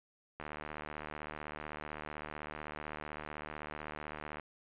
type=click train; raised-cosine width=0.5 ms; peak=-27 dBFS; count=304; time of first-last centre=0.4-4.397 s; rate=75.8 Hz; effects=resampled to 8000 Hz